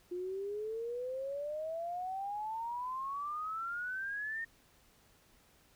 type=exponential sweep; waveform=sine; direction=up; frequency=351.1 to 1847 Hz; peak=-36 dBFS; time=0.11-4.45 s; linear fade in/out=10 ms; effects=pink hiss -66 dBFS RMS until 5.75 s